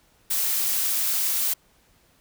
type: noise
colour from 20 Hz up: blue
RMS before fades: -24 dBFS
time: 0.3-1.54 s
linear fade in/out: 10 ms
effects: pink hiss -61 dBFS RMS until 2.2 s